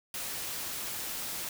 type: noise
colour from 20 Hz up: white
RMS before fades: -37 dBFS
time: 0.14-1.49 s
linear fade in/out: 2 ms
effects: none